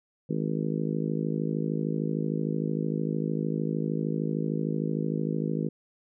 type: harmonic tone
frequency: 53.2 Hz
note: G#1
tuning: 42 cents sharp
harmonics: 3 / 4 / 5 / 6 / 7 / 8 / 9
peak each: -30 / -32 / -34 / -36 / -37 / -38 / -39 dBFS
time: 0.29-5.69 s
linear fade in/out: 10 ms
effects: none